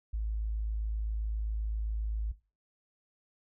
sine tone, 53.8 Hz, A1, 38 cents flat, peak -30 dBFS, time 0.13-2.32 s, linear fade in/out 10 ms, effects noise-tail reverb RT60 0.3 s tail -17 dB re dry

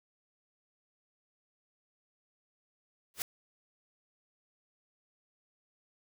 white noise with exponential growth, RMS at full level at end -29 dBFS, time 3.14-3.22 s, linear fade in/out 1 ms, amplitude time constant 16 ms, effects none

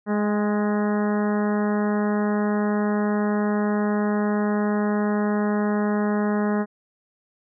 harmonic tone with a mistuned harmonic, 208.6 Hz, G#3, 8 cents sharp, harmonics 1 / 2 / 3 / 4 / 5 / 6 / 7 / 8 / 9, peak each -21 / -27 / -31 / -33 / -35 / -37 / -38 / -39 / -40 dBFS, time 0.06-6.66 s, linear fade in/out 50 ms, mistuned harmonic 4, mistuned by -18 cents, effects none

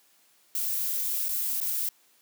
violet noise with dropouts, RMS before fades -29 dBFS, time 0.55-1.89 s, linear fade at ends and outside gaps 2 ms, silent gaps 1.285-1.289 / 1.603-1.613 s, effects white hiss -63 dBFS RMS until 2.21 s + high-pass 200 Hz 12 dB/octave

